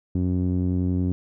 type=tone with low-pass filter; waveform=sawtooth; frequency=90.7 Hz; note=F#2; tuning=34 cents flat; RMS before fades=-23 dBFS; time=0.15-1.12 s; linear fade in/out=0 ms; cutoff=270 Hz; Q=2.3; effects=none